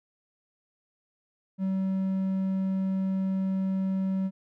triangle tone, 190.8 Hz, G3, 47 cents flat, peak -23 dBFS, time 1.58-4.31 s, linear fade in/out 50 ms, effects none

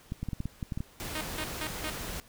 clicks, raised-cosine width 5 ms, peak -21 dBFS, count 10, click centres 0.121 / 0.23 / 0.287 / 0.332 / 0.404 / 0.456 / 0.628 / 0.722 / 0.775 / 0.805 s
pink noise, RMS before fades -38 dBFS, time 1-2.2 s, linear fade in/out 0 ms
5% pulse tone bursts, 310.2 Hz, D#4, 5 cents flat, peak -22 dBFS, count 4, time 1.15-1.9 s, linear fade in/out 2 ms, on 60 ms, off 170 ms
effects pink hiss -57 dBFS RMS until 2.28 s

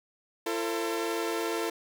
sawtooth tone cluster, 338.8 / 447.9 / 530 Hz, E4 / A4 / C5, +48 / +31 / +22 cents, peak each -28 / -28 / -36 dBFS, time 0.46-1.7 s, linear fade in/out 5 ms, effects none

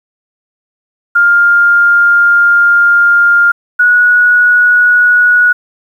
sine tone pair in turn, 1404 / 1460.9 Hz, F6 / F#6, +9 / -22 cents, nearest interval minor second, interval 69 cents, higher second, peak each -4 dBFS, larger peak neither, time 1.15-3.52 / 3.79-5.53 s, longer first, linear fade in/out 10 ms, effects 7-bit

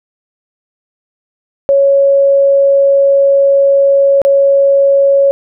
sine tone with dropouts, 554.4 Hz, C#5, in tune, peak -5 dBFS, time 1.69-5.31 s, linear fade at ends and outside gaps 0 ms, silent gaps 4.217-4.25 s, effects none

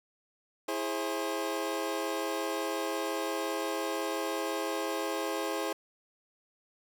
25% pulse chord, E augmented, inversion none, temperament equal with one note detuned, 329.6 / 415.3 / 533.3 Hz, E4 / G#4 / B#4, 0 / 0 / +33 cents, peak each -32 dBFS, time 0.68-5.73 s, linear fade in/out 5 ms, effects none

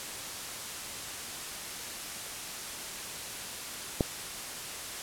click, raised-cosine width 2 ms, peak -11 dBFS, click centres 4.008 s, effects white hiss -39 dBFS RMS until 5.02 s + low-pass 11000 Hz 12 dB/octave

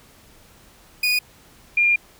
30% pulse / sine tone pair in turn, 2468 / 2405 Hz, D#7 / D7, -15 / +41 cents, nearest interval unison, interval 44 cents, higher first, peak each -15 / -14 dBFS, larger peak second, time 1.03-1.19 / 1.77-1.96 s, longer second, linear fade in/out 5 ms, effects pink hiss -51 dBFS RMS until 2.19 s

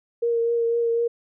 sine tone with vibrato, 466.2 Hz, A#4, in tune, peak -19 dBFS, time 0.22-1.08 s, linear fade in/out 10 ms, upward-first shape triangle, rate 4 Hz, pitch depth 20 cents each way, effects none

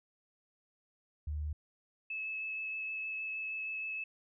sine tone, 75.2 Hz, D2, 42 cents sharp, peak -34 dBFS, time 1.27-1.53 s, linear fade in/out 5 ms
sine tone with vibrato, 2600 Hz, E7, 24 cents flat, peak -36 dBFS, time 2.1-4.04 s, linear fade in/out 5 ms, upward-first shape sine, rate 6.4 Hz, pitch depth 10 cents each way
effects none

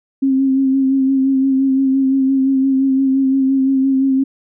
sine tone with vibrato, 267.6 Hz, C4, 39 cents sharp, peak -11 dBFS, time 0.22-4.24 s, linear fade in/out 10 ms, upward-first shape sine, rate 5.8 Hz, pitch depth 26 cents each way, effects none

